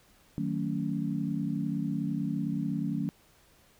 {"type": "chord", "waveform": "sine", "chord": "D# half-diminished seventh", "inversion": "none", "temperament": "just", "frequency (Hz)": [155.56, 186.68, 224, 280], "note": ["D#3", "F#3", "A3", "C#4"], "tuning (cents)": [0, 16, 31, 18], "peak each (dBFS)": -34, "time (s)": [0.38, 3.09], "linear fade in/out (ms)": 0, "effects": ["pink hiss -62 dBFS RMS until 3.79 s"]}